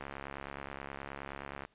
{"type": "click train", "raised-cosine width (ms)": 0.5, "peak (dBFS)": -26, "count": 115, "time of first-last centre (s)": [0.01, 1.65], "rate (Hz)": 69.5, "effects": ["pink hiss -70 dBFS RMS until 1.74 s", "resampled to 8000 Hz"]}